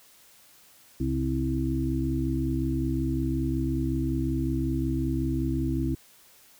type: harmonic tone with a mistuned harmonic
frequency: 65.41 Hz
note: C2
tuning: in tune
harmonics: 1 / 2 / 4 / 5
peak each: -30 / -30 / -30 / -30 dBFS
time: 1-5.95 s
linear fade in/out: 5 ms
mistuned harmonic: 2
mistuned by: +41 cents
effects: white hiss -56 dBFS RMS until 6.59 s